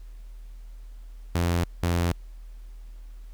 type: tone pair in turn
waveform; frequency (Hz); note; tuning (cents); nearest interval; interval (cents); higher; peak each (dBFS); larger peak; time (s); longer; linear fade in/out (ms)
sawtooth; 86.3 / 86.3; F2 / F2; -20 / -20; unison; 0; neither; -18; neither; 1.35-1.64 / 1.83-2.12; neither; 0
effects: added 40 Hz sine -39 dBFS peak until 3.33 s + pink hiss -63 dBFS RMS until 3.33 s